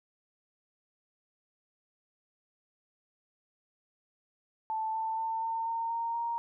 sine tone with pitch steps, 880 / 888.7 / 897.5 / 906.3 / 915.3 / 924.3 / 933.4 Hz, A5 / A5 / A5 / A#5 / A#5 / A#5 / A#5, 0 / +17 / +34 / -49 / -32 / -15 / +2 cents, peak -30 dBFS, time 4.7-6.38 s, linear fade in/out 0 ms, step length 240 ms, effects none

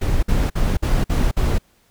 brown noise bursts, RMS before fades -17 dBFS, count 6, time 0.01-1.585 s, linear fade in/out 10 ms, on 220 ms, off 51 ms, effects pink hiss -59 dBFS RMS until 1.9 s

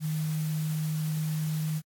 sine tone in noise, 155.56 Hz, D#3, in tune, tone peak -27 dBFS, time 0-1.82 s, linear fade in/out 50 ms, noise white, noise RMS -44 dBFS, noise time 0-1.82 s, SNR +14 dB, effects AAC 64 kbps

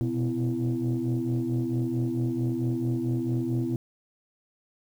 sine tone cluster, 121.2 / 125.7 / 252.8 / 334.1 Hz, B2 / B2 / B3 / E4, -32 / +31 / +41 / +23 cents, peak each -29 dBFS, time 0.01-3.76 s, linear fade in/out 0 ms, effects tanh soft clip ceiling -19 dBFS + 9-bit

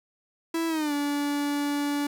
45% pulse tone with pitch glide, 329.6 to 288.6 Hz, E4 to D4, 0 to -30 cents, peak -25 dBFS, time 0.54-2.07 s, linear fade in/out 5 ms, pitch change -230 cents, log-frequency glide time 0.68-0.93 s, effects 9-bit

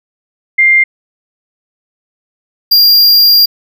sine / square tone pair in turn, 2100 / 4784 Hz, C7 / D8, +6 / +31 cents, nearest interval octave + major second, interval 1425 cents, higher second, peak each -4 dBFS, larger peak neither, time 0.58-0.84 / 2.71-3.46 s, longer second, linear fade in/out 10 ms, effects none

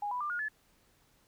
sine tone with pitch steps, 823 / 990.1 / 1191.1 / 1432.9 / 1723.8 Hz, G#5 / B5 / D6 / F6 / A6, -16 / +4 / +24 / +44 / -36 cents, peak -32 dBFS, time 0.02-0.485 s, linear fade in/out 5 ms, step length 93 ms, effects pink hiss -68 dBFS RMS until 1.27 s

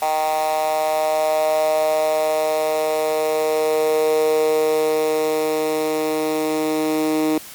10% pulse tone with high-pass filter sweep, 155.56 Hz, D#3, in tune, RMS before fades -19 dBFS, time 0.02-7.38 s, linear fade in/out 2 ms, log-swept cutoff 740 to 330 Hz, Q 5.6, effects white hiss -38 dBFS RMS until 7.54 s + MP3 96 kbps

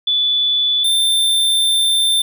sine / square tone pair in turn, 3469 / 3571 Hz, A7 / A7, -25 / +25 cents, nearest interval minor second, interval 50 cents, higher second, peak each -13 dBFS, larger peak neither, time 0.07-0.84 / 0.84-2.22 s, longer second, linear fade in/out 5 ms, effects none

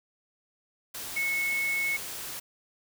sine tone in noise, 2195 Hz, C#7, 18 cents flat, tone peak -26 dBFS, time 1.16-1.97 s, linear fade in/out 10 ms, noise white, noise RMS -38 dBFS, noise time 0.94-2.4 s, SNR +9 dB, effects none

